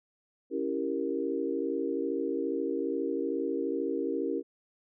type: chord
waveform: sine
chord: C# diminished seventh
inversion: none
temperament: equal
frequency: 277.2 / 329.6 / 392 / 466.2 Hz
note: C#4 / E4 / G4 / Bb4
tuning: 0 / 0 / 0 / 0 cents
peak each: -34 dBFS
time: 0.5-4.43 s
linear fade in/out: 50 ms
effects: none